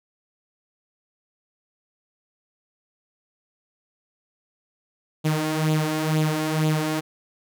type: tone with flanger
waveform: sawtooth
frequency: 155.56 Hz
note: D#3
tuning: in tune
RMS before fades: -23 dBFS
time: 5.24-7.01 s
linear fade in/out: 20 ms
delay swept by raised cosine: 0.27 to 3.67 ms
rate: 2.1 Hz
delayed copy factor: +0.6
effects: none